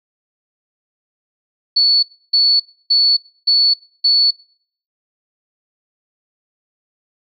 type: tone bursts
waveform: sine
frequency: 4437 Hz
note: C#8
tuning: 1 cent sharp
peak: -9 dBFS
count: 5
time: 1.76-4.31 s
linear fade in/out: 10 ms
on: 270 ms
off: 300 ms
effects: noise-tail reverb RT60 0.6 s tail -25 dB re dry